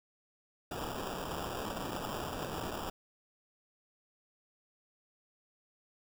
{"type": "noise with sample-and-hold", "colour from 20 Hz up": "violet", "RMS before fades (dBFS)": -39, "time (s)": [0.71, 2.9], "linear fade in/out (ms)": 5, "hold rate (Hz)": 2100, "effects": []}